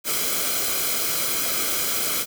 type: noise with comb filter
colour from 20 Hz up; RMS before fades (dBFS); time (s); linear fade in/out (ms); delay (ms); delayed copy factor
white; -24; 0.04-2.26; 50; 1.1; -0.65
effects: none